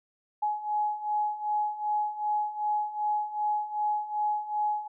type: beating tone pair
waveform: sine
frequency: 840 / 842.6 Hz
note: G#5 / G#5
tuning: +19 / +25 cents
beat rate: 2.6 Hz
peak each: -32 / -28 dBFS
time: 0.42-4.88 s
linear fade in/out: 10 ms
effects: none